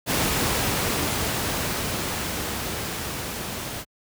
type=noise with level ramp; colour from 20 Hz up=pink; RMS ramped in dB=-22 to -32 dBFS; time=0.06-3.85 s; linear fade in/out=50 ms; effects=high-pass 60 Hz 12 dB/octave